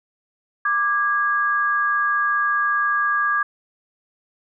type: tone pair together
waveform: sine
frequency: 1179.6 / 1645 Hz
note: D6 / G#6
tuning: +7 / -17 cents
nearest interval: tritone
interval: 576 cents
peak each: -20 dBFS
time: 0.65-3.43 s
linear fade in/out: 5 ms
effects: none